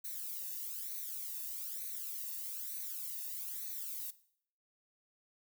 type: noise with flanger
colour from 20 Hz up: violet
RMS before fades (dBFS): -42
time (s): 0.04-4.11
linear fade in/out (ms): 10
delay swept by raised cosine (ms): 0.48 to 1.11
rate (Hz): 1.1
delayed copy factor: +0.9
effects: noise-tail reverb RT60 0.6 s tail -17 dB re dry